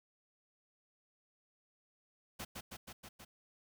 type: noise with echo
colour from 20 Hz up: pink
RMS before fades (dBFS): -44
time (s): 2.39-2.45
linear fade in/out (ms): 10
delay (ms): 160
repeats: 5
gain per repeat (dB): -2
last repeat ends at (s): 3.25
effects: none